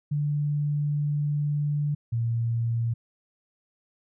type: tone pair in turn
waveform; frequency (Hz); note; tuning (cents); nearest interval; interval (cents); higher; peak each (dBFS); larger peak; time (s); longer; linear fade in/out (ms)
sine; 146.83 / 116.27; D3 / A#2; 0 / -4; major third; 404; first; -23; neither; 0.11-1.95 / 2.12-2.94; first; 10
effects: none